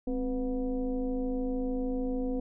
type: tone with frequency modulation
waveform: sine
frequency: 260.6 Hz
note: C4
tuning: 7 cents flat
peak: -28 dBFS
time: 0.07-2.4 s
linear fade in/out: 5 ms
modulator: 234 Hz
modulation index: 1
effects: none